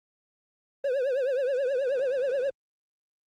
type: tone with vibrato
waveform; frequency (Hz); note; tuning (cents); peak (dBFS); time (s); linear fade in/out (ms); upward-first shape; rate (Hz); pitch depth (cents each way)
triangle; 528; C5; +16; -22; 0.84-2.5; 5; triangle; 9.4; 160
effects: Opus 24 kbps